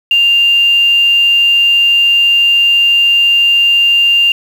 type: tone with quantisation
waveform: sine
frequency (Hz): 2794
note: F7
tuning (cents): 0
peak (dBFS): -6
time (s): 0.11-4.32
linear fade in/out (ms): 2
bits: 5
effects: none